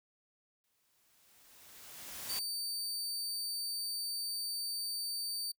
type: noise with exponential growth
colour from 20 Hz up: white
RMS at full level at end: -40 dBFS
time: 0.64-2.39 s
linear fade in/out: 0 ms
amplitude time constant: 380 ms
type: tone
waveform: sawtooth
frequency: 4602 Hz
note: D8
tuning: 36 cents flat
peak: -33 dBFS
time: 2.29-5.52 s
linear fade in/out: 10 ms
effects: noise-tail reverb RT60 0.1 s tail -26 dB re dry